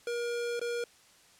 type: tone with dropouts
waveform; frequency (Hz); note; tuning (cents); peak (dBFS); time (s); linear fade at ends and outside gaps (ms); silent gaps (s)
square; 475.5; A#4; +34; -32; 0.07-0.84; 2; 0.595-0.614
effects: white hiss -60 dBFS RMS until 1.39 s + low-pass 9000 Hz 12 dB/octave